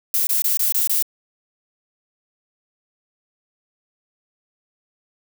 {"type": "noise bursts", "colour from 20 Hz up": "violet", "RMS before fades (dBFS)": -19, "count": 6, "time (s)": [0.14, 1.025], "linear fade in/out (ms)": 2, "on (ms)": 130, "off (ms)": 21, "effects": []}